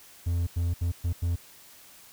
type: tone bursts at uneven times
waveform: triangle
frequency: 86 Hz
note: F2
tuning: 26 cents flat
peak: -22 dBFS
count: 5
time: 0.26-0.47 / 0.56-0.74 / 0.81-0.92 / 1.04-1.13 / 1.22-1.36 s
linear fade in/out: 10 ms
effects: white hiss -52 dBFS RMS until 2.12 s